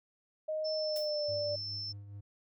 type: tone with pitch glide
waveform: sine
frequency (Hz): 622.3 to 587.4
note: D#5 to D5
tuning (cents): 0 to 0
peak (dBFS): -32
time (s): 0.48-1.56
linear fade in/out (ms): 10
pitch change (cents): -100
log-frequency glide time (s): 0.74-1.3
type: tone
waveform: sine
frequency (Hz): 5320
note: E8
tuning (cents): +15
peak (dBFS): -37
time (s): 0.64-1.93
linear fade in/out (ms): 20
type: noise with exponential decay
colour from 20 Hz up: blue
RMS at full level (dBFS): -41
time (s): 0.96-1.12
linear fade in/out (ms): 1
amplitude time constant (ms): 33
type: tone with tremolo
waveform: triangle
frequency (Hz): 101.2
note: G#2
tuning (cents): -44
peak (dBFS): -40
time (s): 1.28-2.21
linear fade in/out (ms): 10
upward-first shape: triangle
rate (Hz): 4.8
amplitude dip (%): 50
effects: none